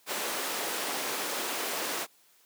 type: high-pass noise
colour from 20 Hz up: pink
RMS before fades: -33 dBFS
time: 0.06-2.07 s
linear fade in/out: 50 ms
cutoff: 360 Hz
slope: 12 dB/octave
effects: white hiss -63 dBFS RMS until 2.45 s + high-pass 200 Hz 12 dB/octave